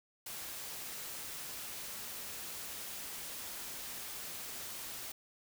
white noise, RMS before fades -44 dBFS, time 0.26-5.12 s, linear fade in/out 5 ms, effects none

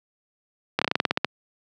slowing click train, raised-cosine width 0.3 ms, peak -4 dBFS, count 11, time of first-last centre 0.79-1.246 s, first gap 26 ms, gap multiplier 1.12, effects high-pass 150 Hz 12 dB/octave

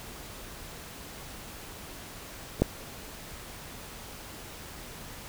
clicks, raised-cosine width 2 ms, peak -26 / -7 dBFS, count 2, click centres 2.599 / 2.62 s, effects pink hiss -44 dBFS RMS until 5.28 s

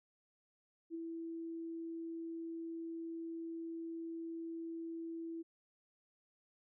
sine tone with ADSR envelope, 330.4 Hz, E4, 4 cents sharp, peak -38 dBFS, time 0.9-5.43 s, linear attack 47 ms, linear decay 13 ms, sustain -3 dB, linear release 19 ms, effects none

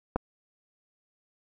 clicks, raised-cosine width 1 ms, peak -12 / -22 dBFS, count 2, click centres 0.16 / 0.164 s, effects none

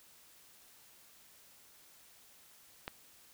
click, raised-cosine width 0.3 ms, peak -22 dBFS, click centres 2.879 s, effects white hiss -61 dBFS RMS until 3.33 s

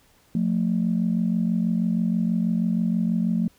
sine tone pair together, 177.87 / 224.1 Hz, F3 / A3, +32 / +32 cents, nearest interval major third, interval 400 cents, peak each -22 dBFS, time 0.35-3.48 s, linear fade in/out 2 ms, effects tanh soft clip ceiling -13 dBFS + pink hiss -59 dBFS RMS until 3.58 s

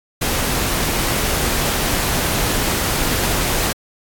pink noise, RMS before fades -19 dBFS, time 0.21-3.73 s, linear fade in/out 10 ms, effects AAC 64 kbps

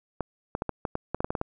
clicks, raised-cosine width 1 ms, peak -14 dBFS, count 12, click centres 0.207 / 0.551 / 0.621 / 0.693 / 0.852 / 0.954 / 1.146 / 1.205 / 1.245 / 1.305 / 1.352 / 1.414 s, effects none

